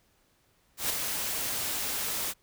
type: noise with ADSR envelope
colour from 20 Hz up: white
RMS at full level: -27 dBFS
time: 0.77-2.34 s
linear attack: 130 ms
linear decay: 4 ms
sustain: -5 dB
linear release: 45 ms
effects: pink hiss -68 dBFS RMS until 2.42 s